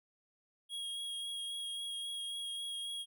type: tone with vibrato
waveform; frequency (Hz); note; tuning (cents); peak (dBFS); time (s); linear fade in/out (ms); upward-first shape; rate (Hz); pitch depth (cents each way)
square; 3287; G#7; -19; -39; 0.69-3.06; 50; sine; 3.7; 14
effects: none